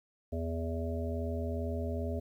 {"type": "harmonic tone", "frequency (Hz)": 82.41, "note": "E2", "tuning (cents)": 0, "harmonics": [1, 3, 5, 7, 8], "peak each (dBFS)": [-34, -39, -41, -42, -43], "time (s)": [0.32, 2.2], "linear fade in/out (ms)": 10, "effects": ["11-bit"]}